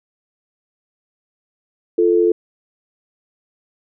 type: tone pair together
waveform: sine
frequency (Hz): 347 / 439.5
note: F4 / A4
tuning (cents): -11 / -2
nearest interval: major third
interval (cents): 409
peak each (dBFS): -14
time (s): 1.98-2.32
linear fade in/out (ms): 5
effects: none